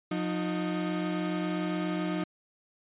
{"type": "tone pair together", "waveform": "35% pulse", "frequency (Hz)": [178.64, 310], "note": ["F3", "D#4"], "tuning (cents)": [39, -6], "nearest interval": "minor seventh", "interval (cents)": 955, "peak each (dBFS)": [-30, -30], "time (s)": [0.11, 2.24], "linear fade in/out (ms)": 5, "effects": ["resampled to 8000 Hz"]}